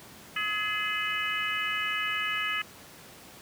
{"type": "harmonic tone with a mistuned harmonic", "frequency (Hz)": 423.8, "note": "G#4", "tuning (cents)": 35, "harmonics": [3, 4, 5, 6, 7], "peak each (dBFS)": [-34, -34, -34, -34, -34], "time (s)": [0.36, 2.62], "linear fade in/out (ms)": 5, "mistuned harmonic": 5, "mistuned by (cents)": -47, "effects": ["pink hiss -49 dBFS RMS until 3.41 s", "high-pass 100 Hz 12 dB/octave"]}